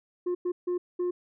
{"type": "tone bursts at uneven times", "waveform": "sine", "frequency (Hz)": 356.2, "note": "F4", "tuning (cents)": 34, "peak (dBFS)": -23, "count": 4, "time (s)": [[0.26, 0.35], [0.45, 0.52], [0.67, 0.78], [0.99, 1.11]], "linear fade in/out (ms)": 10, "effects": ["tanh soft clip ceiling -25 dBFS"]}